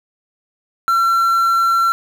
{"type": "tone with quantisation", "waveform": "triangle", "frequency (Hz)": 1356, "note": "E6", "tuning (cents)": 49, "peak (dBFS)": -10, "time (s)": [0.88, 1.92], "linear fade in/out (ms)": 0, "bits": 6, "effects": []}